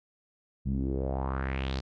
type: tone with low-pass filter sweep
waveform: sawtooth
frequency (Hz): 66.4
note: C2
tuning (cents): +26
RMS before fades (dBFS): -31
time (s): 0.65-1.81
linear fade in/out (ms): 20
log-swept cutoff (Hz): 170 to 4900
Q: 3.5
effects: none